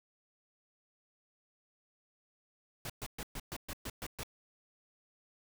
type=noise bursts; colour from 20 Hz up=pink; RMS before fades=-41 dBFS; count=9; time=2.85-4.233 s; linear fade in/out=2 ms; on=47 ms; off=120 ms; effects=none